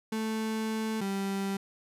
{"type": "tone pair in turn", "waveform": "35% pulse", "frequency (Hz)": [220, 196], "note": ["A3", "G3"], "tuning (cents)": [0, 0], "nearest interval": "major second", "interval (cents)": 200, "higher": "first", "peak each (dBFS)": -28, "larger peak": "neither", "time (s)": [[0.12, 1.01], [1.01, 1.57]], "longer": "first", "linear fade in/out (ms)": 5, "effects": ["resampled to 32000 Hz"]}